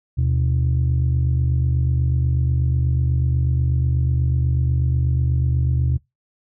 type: tone pair together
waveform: sine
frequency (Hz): 77.78 / 125.95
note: D#2 / B2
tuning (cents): 0 / +34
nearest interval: minor sixth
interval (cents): 834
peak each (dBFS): -17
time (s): 0.17-5.98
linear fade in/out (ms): 20
effects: noise-tail reverb RT60 0.2 s tail -25 dB re dry + tanh soft clip ceiling -12 dBFS